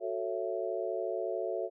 sine chord, F# minor seventh, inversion none, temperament just, 370 / 444 / 555 / 666 Hz, F#4 / A4 / C#5 / E5, 0 / +16 / +2 / +18 cents, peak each -37 / -37 / -38 / -36 dBFS, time 0-1.7 s, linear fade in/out 50 ms, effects none

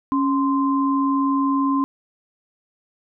sine tone pair together, 276.1 / 1041 Hz, C#4 / C6, -7 / -9 cents, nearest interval octave + major seventh, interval 2298 cents, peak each -18 / -22 dBFS, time 0.12-1.84 s, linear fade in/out 0 ms, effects none

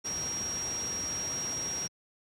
sine tone in noise, 5630 Hz, F8, 13 cents sharp, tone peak -32 dBFS, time 0.04-1.88 s, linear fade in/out 20 ms, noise pink, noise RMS -40 dBFS, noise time 0.04-1.88 s, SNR +5 dB, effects high-pass 80 Hz 12 dB/octave + low-pass 10000 Hz 12 dB/octave

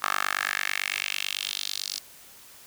10% pulse tone with high-pass filter sweep, 49 Hz, G1, in tune, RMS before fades -30 dBFS, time 0.02-1.99 s, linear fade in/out 10 ms, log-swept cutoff 1200 to 4800 Hz, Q 2.8, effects white hiss -50 dBFS RMS until 2.66 s

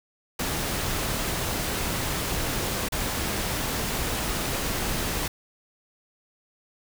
pink noise with dropouts, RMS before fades -28 dBFS, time 0.39-5.28 s, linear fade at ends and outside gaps 5 ms, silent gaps 2.887-2.921 s, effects none

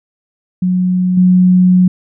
sine tone with level steps, 182.4 Hz, F#3, 24 cents flat, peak -10 / -5 dBFS, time 0.62-1.88 s, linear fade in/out 5 ms, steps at 1.17 s, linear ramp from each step 5 ms, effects none

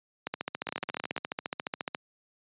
two click trains, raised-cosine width 0.3 ms, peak -15 / -17 dBFS, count 25 / 10, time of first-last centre 0.27-1.948 / 0.67-1.165 s, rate 14.3 / 18.2 Hz, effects high-pass 150 Hz 12 dB/octave + resampled to 8000 Hz

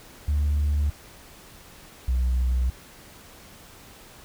sine tone pair in turn, 73.42 / 62.56 Hz, D2 / B1, 0 / +23 cents, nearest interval minor third, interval 277 cents, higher first, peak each -18 dBFS, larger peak neither, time 0.28-0.9 / 2.08-2.7 s, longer neither, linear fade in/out 5 ms, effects tanh soft clip ceiling -18 dBFS + pink hiss -48 dBFS RMS until 4.24 s

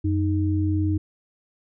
sine tone pair together, 92.31 / 310.5 Hz, F#2 / D#4, -4 / -3 cents, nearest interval octave + major sixth, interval 2101 cents, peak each -21 / -24 dBFS, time 0.04-0.98 s, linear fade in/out 10 ms, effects none

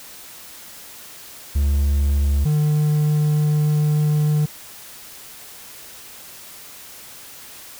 triangle tone pair in turn, 70.9 / 150.56 Hz, C#2 / D3, +40 / +43 cents, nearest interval octave + minor second, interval 1303 cents, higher second, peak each -13 dBFS, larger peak neither, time 1.55-2.45 / 2.45-4.46 s, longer second, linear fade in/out 10 ms, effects white hiss -40 dBFS RMS until 7.79 s

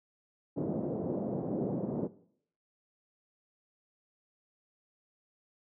pink band-pass noise, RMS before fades -34 dBFS, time 0.56-2.08 s, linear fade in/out 20 ms, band 150 to 560 Hz, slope 24 dB/octave, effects noise-tail reverb RT60 0.6 s tail -17 dB re dry

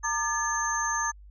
sine tone cluster, 920 / 1201 / 1720 / 6310 Hz, A#5 / D6 / A6 / G8, -23 / +38 / -40 / +10 cents, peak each -31 dBFS, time 0.03-1.12 s, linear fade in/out 20 ms, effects added 50 Hz sine -46 dBFS peak until 1.3 s

